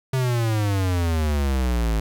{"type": "exponential sweep", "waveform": "square", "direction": "down", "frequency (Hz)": [133.2, 53], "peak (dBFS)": -20, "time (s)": [0.13, 2], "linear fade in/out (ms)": 5, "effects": ["9-bit"]}